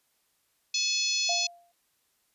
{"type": "harmonic tone", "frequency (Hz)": 857, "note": "A5", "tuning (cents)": -46, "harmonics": [3, 4, 5, 6, 7, 8], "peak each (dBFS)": [-32, -34, -30, -33, -32, -38], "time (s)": [0.74, 1.47], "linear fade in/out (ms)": 5}
{"type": "tone with exponential decay", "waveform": "sine", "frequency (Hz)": 694, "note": "F5", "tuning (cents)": -11, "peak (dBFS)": -27, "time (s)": [1.29, 1.72], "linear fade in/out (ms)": 5, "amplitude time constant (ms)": 93}
{"effects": ["white hiss -72 dBFS RMS until 2.34 s", "resampled to 32000 Hz"]}